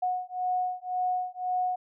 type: beating tone pair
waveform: sine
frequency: 730 / 731.9 Hz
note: F#5 / F#5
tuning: -24 / -19 cents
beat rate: 1.9 Hz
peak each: -30 dBFS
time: 0.02-1.76 s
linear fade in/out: 10 ms
effects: none